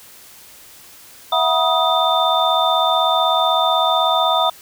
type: tone cluster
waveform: sine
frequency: 659 / 735 / 967 / 1254 / 3579 Hz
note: E5 / F#5 / B5 / D#6 / A7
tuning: -1 / -12 / -37 / +13 / +29 cents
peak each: -20 dBFS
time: 1.32-4.5 s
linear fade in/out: 5 ms
effects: white hiss -43 dBFS RMS until 4.61 s